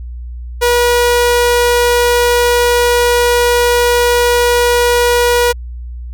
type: tone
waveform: sawtooth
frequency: 482.6 Hz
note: B4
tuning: 40 cents flat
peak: -5 dBFS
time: 0.61-5.53 s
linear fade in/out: 20 ms
effects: added 60 Hz sine -23 dBFS peak until 6.13 s